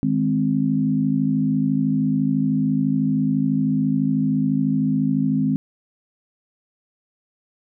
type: chord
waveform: sine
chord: Ab major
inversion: second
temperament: equal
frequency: 155.56 / 207.7 / 261.6 Hz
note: Eb3 / Ab3 / C4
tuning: 0 / 0 / 0 cents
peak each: -23 / -22 / -20 dBFS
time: 0.03-5.56 s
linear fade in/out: 0 ms
effects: none